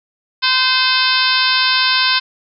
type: harmonic tone with a mistuned harmonic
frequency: 515 Hz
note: C5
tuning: 28 cents flat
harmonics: 2 / 3 / 4 / 5 / 6 / 7 / 8 / 9 / 10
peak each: -20 / -19 / -25 / -20 / -22 / -20 / -21 / -21 / -21 dBFS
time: 0.42-2.2 s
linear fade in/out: 20 ms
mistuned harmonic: 4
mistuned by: +18 cents
effects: none